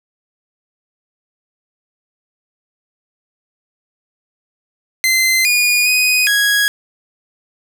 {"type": "tone with pitch steps", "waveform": "sawtooth", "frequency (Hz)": [2068, 2445, 2495, 1658], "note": ["C7", "D#7", "D#7", "G#6"], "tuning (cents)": [-21, -31, 4, -3], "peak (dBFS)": -8, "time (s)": [5.04, 6.68], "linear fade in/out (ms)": 0, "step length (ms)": 410, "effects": []}